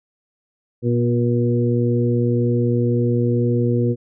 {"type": "harmonic tone with a mistuned harmonic", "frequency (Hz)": 119.8, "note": "A#2", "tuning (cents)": 48, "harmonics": [1, 2, 3, 4], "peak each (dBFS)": [-18, -21, -23, -24], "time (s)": [0.82, 3.96], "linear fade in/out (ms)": 50, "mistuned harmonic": 2, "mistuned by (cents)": 15, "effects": []}